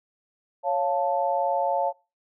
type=chord; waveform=sine; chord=Db augmented; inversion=none; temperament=equal; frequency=554.4 / 698.5 / 880 Hz; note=Db5 / F5 / A5; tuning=0 / 0 / 0 cents; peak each=-26 dBFS; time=0.63-1.93 s; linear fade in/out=50 ms; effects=noise-tail reverb RT60 0.3 s tail -23 dB re dry